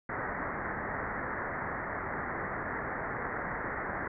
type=low-pass noise; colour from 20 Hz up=white; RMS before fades=-36 dBFS; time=0.09-4.08 s; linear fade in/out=5 ms; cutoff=2000 Hz; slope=96 dB/octave; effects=none